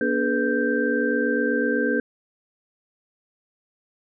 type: tone cluster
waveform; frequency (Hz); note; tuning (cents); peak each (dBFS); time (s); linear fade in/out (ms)
sine; 240 / 288.4 / 426.7 / 494.3 / 1568; B3 / D4 / G#4 / B4 / G6; -49 / -31 / +47 / +1 / 0; -26; 0.01-2; 2
effects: none